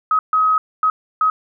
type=tone bursts at uneven times; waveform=sine; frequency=1269 Hz; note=D#6; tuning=34 cents sharp; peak=-12 dBFS; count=4; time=0.11-0.19 / 0.33-0.58 / 0.83-0.9 / 1.21-1.3 s; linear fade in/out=2 ms; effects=none